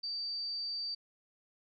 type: tone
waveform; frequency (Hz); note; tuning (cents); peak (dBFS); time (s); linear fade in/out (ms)
sine; 4635; D8; -24; -35; 0.03-0.95; 10
effects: none